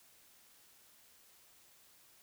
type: silence
effects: white hiss -64 dBFS RMS until 2.22 s